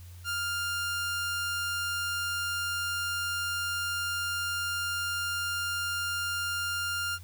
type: tone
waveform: sawtooth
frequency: 1400 Hz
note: F6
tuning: 4 cents sharp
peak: -26 dBFS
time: 0.24-7.19 s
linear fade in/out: 50 ms
effects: added 88 Hz sine -44 dBFS peak until 7.23 s + white hiss -57 dBFS RMS until 7.23 s